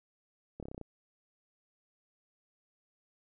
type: slowing click train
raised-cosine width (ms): 2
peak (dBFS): -29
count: 8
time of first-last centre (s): 0.6-0.813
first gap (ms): 27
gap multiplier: 1.04
effects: none